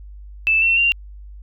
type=tone with pitch steps; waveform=sine; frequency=2637 / 2703 / 2771 Hz; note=E7 / E7 / F7; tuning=0 / +43 / -14 cents; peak=-13 dBFS; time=0.47-0.92 s; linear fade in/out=0 ms; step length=150 ms; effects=added 50 Hz sine -35 dBFS peak until 1.42 s